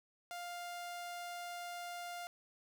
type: tone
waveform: sawtooth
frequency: 701 Hz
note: F5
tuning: 6 cents sharp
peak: -39 dBFS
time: 0.31-2.27 s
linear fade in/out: 0 ms
effects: none